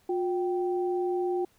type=tone pair together; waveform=sine; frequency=358.3 / 778.8 Hz; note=F4 / G5; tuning=+44 / -12 cents; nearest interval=octave + minor second; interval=1344 cents; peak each=-26 / -34 dBFS; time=0.09-1.45 s; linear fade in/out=5 ms; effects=pink hiss -65 dBFS RMS until 1.58 s